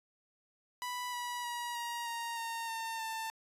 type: tone with pitch steps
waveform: sawtooth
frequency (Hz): 987.8 / 973.6 / 959.7 / 945.9 / 932.4 / 919 / 905.8 / 892.8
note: B5 / B5 / B5 / A#5 / A#5 / A#5 / A#5 / A5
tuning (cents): 0 / -25 / -50 / +25 / 0 / -25 / -50 / +25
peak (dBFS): -33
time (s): 0.82-3.3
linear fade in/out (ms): 0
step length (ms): 310
effects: resampled to 32000 Hz